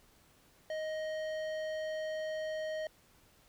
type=tone with tanh clipping; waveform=triangle; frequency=625 Hz; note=D#5; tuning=8 cents sharp; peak=-37 dBFS; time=0.7-2.87 s; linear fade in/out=2 ms; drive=18 dB; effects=pink hiss -65 dBFS RMS until 3.48 s